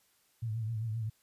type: tone with vibrato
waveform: sine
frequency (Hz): 111.8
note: A2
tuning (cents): +28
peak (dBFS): -32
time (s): 0.42-1.1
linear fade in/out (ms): 10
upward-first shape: triangle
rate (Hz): 7.6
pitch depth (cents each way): 91
effects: white hiss -70 dBFS RMS until 1.22 s + resampled to 32000 Hz